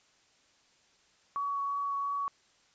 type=tone with vibrato; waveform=sine; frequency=1125 Hz; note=C#6; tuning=25 cents sharp; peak=-30 dBFS; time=1.36-2.28 s; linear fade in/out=0 ms; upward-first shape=triangle; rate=2.9 Hz; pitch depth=11 cents each way; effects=white hiss -66 dBFS RMS until 2.74 s + resampled to 16000 Hz